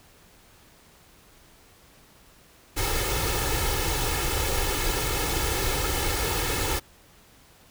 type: noise with comb filter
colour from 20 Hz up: pink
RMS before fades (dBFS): -26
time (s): 2.76-6.8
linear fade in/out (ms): 20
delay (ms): 2.3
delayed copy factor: +0.7
effects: pink hiss -55 dBFS RMS until 7.7 s